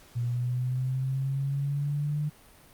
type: linear sweep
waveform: sine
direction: up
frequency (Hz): 118.9 to 150.4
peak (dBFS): -26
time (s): 0.15-2.3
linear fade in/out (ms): 20
effects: pink hiss -55 dBFS RMS until 2.73 s + Opus 48 kbps